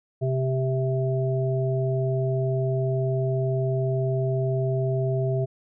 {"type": "harmonic tone", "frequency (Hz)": 131, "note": "C3", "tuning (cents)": 2, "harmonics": [1, 3, 5], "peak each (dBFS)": [-23, -28, -30], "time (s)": [0.21, 5.46], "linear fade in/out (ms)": 20, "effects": []}